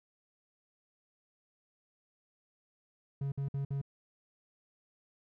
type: tone bursts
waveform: triangle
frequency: 138.7 Hz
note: C#3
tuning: 1 cent sharp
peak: -30 dBFS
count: 4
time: 3.21-3.815 s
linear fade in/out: 5 ms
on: 110 ms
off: 55 ms
effects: none